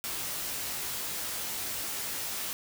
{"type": "noise with comb filter", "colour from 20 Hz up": "white", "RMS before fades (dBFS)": -35, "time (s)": [0.04, 2.53], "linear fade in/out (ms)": 0, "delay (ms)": 18, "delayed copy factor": 0.65, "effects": []}